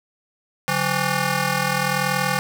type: ring-modulated tone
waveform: 10% pulse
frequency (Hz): 329.6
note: E4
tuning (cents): 0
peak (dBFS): -8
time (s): 0.68-2.39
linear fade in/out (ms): 0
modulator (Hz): 474
effects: none